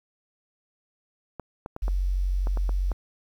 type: clicks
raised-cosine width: 1 ms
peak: -21 dBFS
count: 8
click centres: 1.397 / 1.661 / 1.764 / 1.881 / 2.471 / 2.573 / 2.693 / 2.917 s
type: tone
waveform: sine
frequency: 46.25 Hz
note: F#1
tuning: in tune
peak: -22 dBFS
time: 1.82-2.93 s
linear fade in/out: 10 ms
effects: 9-bit